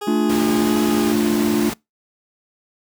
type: tone with vibrato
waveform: 20% pulse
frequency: 412.7 Hz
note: G#4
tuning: 11 cents flat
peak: -21 dBFS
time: 0.01-1.13 s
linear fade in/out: 10 ms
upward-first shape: sine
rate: 1.6 Hz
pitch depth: 26 cents each way
type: chord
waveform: triangle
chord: D minor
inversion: second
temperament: equal with one note detuned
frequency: 220 / 294.7 / 349.2 Hz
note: A3 / D4 / F4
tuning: 0 / +6 / 0 cents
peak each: -17 / -18 / -19 dBFS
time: 0.07-1.7 s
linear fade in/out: 5 ms
type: noise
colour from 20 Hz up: pink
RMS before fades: -27 dBFS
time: 0.29-1.74 s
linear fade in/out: 10 ms
effects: noise-tail reverb RT60 0.2 s tail -25 dB re dry + high-pass 100 Hz 12 dB/octave